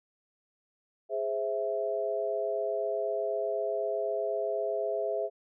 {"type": "chord", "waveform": "sine", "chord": "Ab augmented", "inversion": "none", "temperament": "equal", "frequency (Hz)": [415.3, 523.3, 659.3], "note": ["Ab4", "C5", "E5"], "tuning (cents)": [0, 0, 0], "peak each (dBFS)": [-33, -35, -31], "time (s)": [1.09, 5.3], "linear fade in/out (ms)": 50, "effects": []}